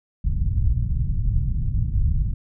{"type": "low-pass noise", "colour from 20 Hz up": "pink", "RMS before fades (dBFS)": -21, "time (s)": [0.24, 2.34], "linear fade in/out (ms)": 5, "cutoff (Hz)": 130, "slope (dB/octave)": 24, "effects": []}